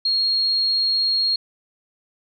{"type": "tone", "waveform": "sine", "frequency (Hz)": 4271, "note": "C8", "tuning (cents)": 35, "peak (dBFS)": -17, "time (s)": [0.05, 1.36], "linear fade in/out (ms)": 5, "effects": []}